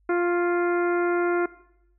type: harmonic tone with a mistuned harmonic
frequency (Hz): 349.2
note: F4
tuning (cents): 0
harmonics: 1 / 2 / 3 / 4 / 5 / 6 / 7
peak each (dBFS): -21 / -30 / -34 / -30 / -40 / -39 / -45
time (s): 0.09-1.46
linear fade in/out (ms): 5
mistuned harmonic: 3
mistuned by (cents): +20
effects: noise-tail reverb RT60 0.8 s tail -18 dB re dry + added 50 Hz sine -60 dBFS peak until 1.98 s